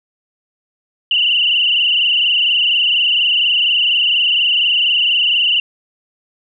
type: tone with frequency modulation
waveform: sine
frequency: 2894 Hz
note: F#7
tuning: 39 cents flat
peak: -11 dBFS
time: 1.11-5.6 s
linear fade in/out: 2 ms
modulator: 24.2 Hz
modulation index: 5.7
effects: none